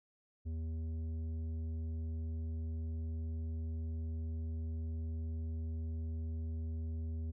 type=tone with tanh clipping; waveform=triangle; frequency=80.5 Hz; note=E2; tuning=41 cents flat; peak=-38 dBFS; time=0.45-7.32 s; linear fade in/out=20 ms; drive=13 dB; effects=none